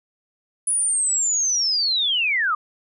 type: linear sweep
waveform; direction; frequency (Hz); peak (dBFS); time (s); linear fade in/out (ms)
sine; down; 9956 to 1163; -18; 0.67-2.55; 5
effects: none